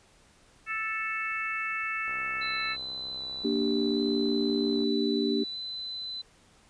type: harmonic tone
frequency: 440 Hz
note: A4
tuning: in tune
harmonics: 3 / 4 / 5 / 6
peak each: -35 / -35 / -35 / -35 dBFS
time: 0.66-2.77 s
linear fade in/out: 50 ms
type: click train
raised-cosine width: 1 ms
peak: -35 dBFS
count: 182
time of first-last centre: 2.08-4.835 s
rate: 65.7 Hz
type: tone with vibrato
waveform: sine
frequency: 4000 Hz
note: B7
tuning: 21 cents sharp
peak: -34 dBFS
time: 2.41-6.22 s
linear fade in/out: 10 ms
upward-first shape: square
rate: 0.64 Hz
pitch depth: 10 cents each way
type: chord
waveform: sine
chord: G minor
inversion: first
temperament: equal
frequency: 233.1 / 293.7 / 392 Hz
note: Bb3 / D4 / G4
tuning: 0 / 0 / 0 cents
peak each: -29 dBFS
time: 3.44-5.44 s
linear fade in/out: 10 ms
effects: pink hiss -60 dBFS RMS until 6.69 s + resampled to 22050 Hz